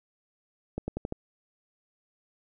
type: accelerating click train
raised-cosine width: 2 ms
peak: -18 dBFS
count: 5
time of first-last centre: 0.78-1.124 s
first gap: 100 ms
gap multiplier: 0.9
effects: none